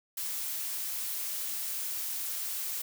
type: noise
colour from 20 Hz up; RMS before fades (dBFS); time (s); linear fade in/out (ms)
blue; -35; 0.17-2.82; 5
effects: none